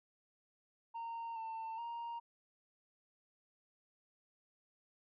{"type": "tone with pitch steps", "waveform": "sine", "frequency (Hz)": [922, 897, 935], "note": ["A#5", "A5", "A#5"], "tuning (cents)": [-19, 33, 5], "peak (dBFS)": -38, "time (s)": [0.94, 2.2], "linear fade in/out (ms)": 20, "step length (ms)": 420, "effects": ["tanh soft clip ceiling -40 dBFS"]}